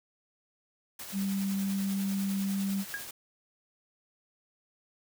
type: noise with tremolo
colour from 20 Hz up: white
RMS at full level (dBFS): -41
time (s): 0.99-3.11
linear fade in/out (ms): 5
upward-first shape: sine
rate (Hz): 10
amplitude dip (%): 35
type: tone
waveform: sine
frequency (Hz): 196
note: G3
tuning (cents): 0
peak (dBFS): -28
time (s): 1.12-2.85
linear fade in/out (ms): 50
type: tone with exponential decay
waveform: sine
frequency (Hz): 1641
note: G#6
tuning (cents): -21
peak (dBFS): -29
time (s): 2.94-3.08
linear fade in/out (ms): 0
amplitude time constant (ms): 30
effects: none